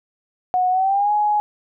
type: tone with pitch glide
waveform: sine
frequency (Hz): 733 to 837.1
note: F#5 to G#5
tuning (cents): -16 to +13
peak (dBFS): -15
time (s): 0.54-1.4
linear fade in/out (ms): 0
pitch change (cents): +229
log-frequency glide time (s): 0.7-1.12
effects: none